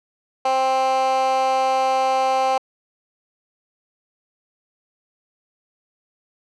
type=tone with high-pass filter; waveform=15% pulse; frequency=262.9 Hz; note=C4; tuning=8 cents sharp; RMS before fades=-19 dBFS; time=0.45-2.58 s; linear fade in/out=5 ms; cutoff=670 Hz; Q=5.8; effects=low-pass 6000 Hz 12 dB/octave